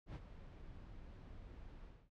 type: noise with ADSR envelope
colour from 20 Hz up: brown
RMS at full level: -44 dBFS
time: 0.06-2.1 s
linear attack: 86 ms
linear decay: 47 ms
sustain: -10 dB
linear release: 250 ms
effects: low-pass 4000 Hz 12 dB/octave